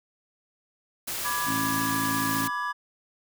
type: noise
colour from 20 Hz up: white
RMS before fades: -32 dBFS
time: 1.07-2.48 s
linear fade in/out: 10 ms
type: chord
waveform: triangle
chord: G# diminished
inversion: first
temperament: equal with one note detuned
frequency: 987.8 / 1174.7 / 1677.6 Hz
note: B5 / D6 / G#6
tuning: 0 / 0 / +17 cents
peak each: -30 dBFS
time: 1.24-2.73 s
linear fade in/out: 20 ms
type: harmonic tone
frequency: 54.5 Hz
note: A1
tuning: 16 cents flat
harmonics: 2 / 3 / 4 / 5 / 6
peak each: -38 / -38 / -39 / -30 / -41 dBFS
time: 1.45-2.5 s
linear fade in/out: 50 ms
effects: none